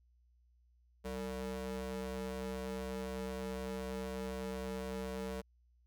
30% pulse ring-modulated tone, 129.6 Hz, C3, 16 cents flat, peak -33 dBFS, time 1.04-5.42 s, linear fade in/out 20 ms, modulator 322 Hz, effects added 60 Hz sine -66 dBFS peak until 5.86 s

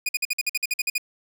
sawtooth tone bursts, 2458 Hz, D#7, 22 cents flat, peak -18 dBFS, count 12, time 0.06-0.981 s, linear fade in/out 5 ms, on 30 ms, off 51 ms, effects none

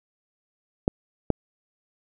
clicks, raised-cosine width 2 ms, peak -6 dBFS, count 2, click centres 0.879 / 1.303 s, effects none

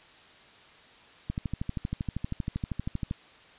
click train, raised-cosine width 5 ms, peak -18 dBFS, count 24, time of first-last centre 1.3-3.111 s, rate 12.7 Hz, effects white hiss -54 dBFS RMS until 3.58 s + resampled to 8000 Hz

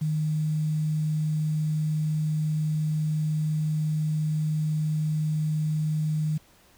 sine tone with quantisation, 154.3 Hz, D#3, 14 cents flat, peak -23 dBFS, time 0.01-6.38 s, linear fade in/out 10 ms, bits 8, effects pink hiss -58 dBFS RMS until 6.77 s

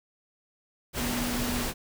sine tone in noise, 243 Hz, B3, 28 cents flat, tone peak -31 dBFS, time 0.96-1.66 s, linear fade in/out 50 ms, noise pink, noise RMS -31 dBFS, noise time 0.93-1.74 s, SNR -3 dB, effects none

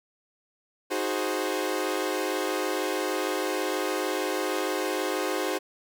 sawtooth chord, Ab dominant seventh, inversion second, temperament equal with one note detuned, 311.1 / 368.9 / 415.3 / 523.3 Hz, Eb4 / Gb4 / Ab4 / C5, 0 / -5 / 0 / 0 cents, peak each -29 / -27 / -29 / -28 dBFS, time 0.9-5.59 s, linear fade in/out 20 ms, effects none

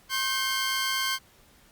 15% pulse tone pair together, 1069 / 1549.5 Hz, C6 / G6, +37 / -21 cents, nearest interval tritone, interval 642 cents, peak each -22 dBFS, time 0.09-1.19 s, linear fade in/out 50 ms, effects pink hiss -58 dBFS RMS until 1.71 s + Opus 48 kbps

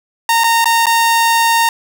sawtooth tone with dropouts, 921 Hz, A#5, 21 cents flat, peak -6 dBFS, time 0.29-1.69 s, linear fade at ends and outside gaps 2 ms, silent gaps 0.437-0.441 / 0.644-0.656 / 0.858-0.867 s, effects none

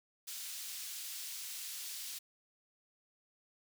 pink high-pass noise, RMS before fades -44 dBFS, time 0.27-2.19 s, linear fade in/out 10 ms, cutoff 3900 Hz, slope 12 dB/octave, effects none

